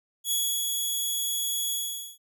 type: tone with ADSR envelope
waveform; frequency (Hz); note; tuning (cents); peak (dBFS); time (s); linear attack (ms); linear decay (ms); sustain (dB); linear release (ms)
10% pulse; 3364; G#7; +22; -16; 0.24-2.18; 72; 300; -3; 460
effects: none